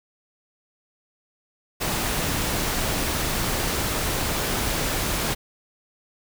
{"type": "noise", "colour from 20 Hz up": "pink", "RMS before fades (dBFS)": -25, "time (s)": [1.8, 5.35], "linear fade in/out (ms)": 20, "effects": []}